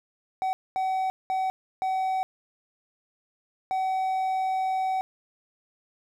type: tone bursts at uneven times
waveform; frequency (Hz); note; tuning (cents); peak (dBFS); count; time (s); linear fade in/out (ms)
triangle; 757; F#5; +39; -22; 5; 0.42-0.53 / 0.76-1.1 / 1.3-1.5 / 1.82-2.23 / 3.71-5.01; 0
effects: none